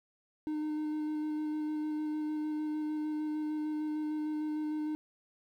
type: tone with vibrato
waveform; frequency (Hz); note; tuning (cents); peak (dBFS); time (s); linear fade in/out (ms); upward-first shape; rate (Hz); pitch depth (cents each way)
triangle; 305.2; D#4; -33; -30; 0.47-4.95; 0; square; 6.6; 9
effects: 11-bit